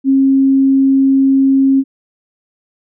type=tone; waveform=sine; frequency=270 Hz; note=C#4; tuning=45 cents flat; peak=-7 dBFS; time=0.04-1.84 s; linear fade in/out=50 ms; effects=none